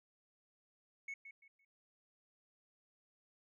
sine tone with echo, 2204 Hz, C#7, 11 cents flat, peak -39 dBFS, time 1.08-1.14 s, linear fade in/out 5 ms, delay 170 ms, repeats 3, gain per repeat -11 dB, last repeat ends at 1.65 s, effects tanh soft clip ceiling -41 dBFS

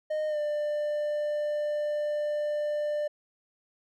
triangle tone with pitch glide, 615 to 595.1 Hz, D#5 to D5, -20 to +23 cents, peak -25 dBFS, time 0.1-3.08 s, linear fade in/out 10 ms, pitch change -57 cents, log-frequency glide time 0.28-0.38 s, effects none

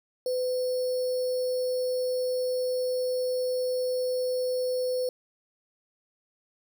sine tone with sample-and-hold, 505 Hz, B4, 39 cents sharp, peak -25 dBFS, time 0.26-5.09 s, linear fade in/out 2 ms, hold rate 4900 Hz, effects none

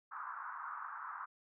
white band-pass noise, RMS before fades -45 dBFS, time 0.11-1.26 s, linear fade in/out 20 ms, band 970 to 1400 Hz, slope 48 dB/octave, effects none

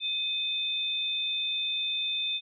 sine tone pair together, 2528 / 3572 Hz, D#7 / A7, +27 / +25 cents, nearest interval tritone, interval 598 cents, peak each -36 / -28 dBFS, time 0-2.41 s, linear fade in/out 50 ms, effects none

